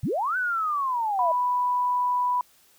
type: linear two-way sweep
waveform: sine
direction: up then down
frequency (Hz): 82.41 to 1531 to 631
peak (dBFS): -23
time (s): 0.03-1.32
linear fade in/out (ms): 5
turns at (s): 0.37
type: tone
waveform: sine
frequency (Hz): 987.8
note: B5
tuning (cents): 0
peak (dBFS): -21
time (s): 1.19-2.41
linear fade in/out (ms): 2
effects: white hiss -59 dBFS RMS until 2.78 s